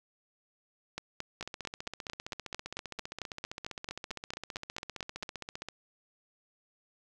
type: two click trains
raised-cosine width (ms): 0.2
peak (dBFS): -22 / -19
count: 66 / 20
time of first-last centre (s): 1.41-5.686 / 0.98-5.231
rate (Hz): 15.2 / 4.47
effects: none